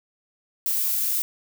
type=noise; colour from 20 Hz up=violet; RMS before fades=-24 dBFS; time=0.66-1.22 s; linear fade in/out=0 ms; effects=none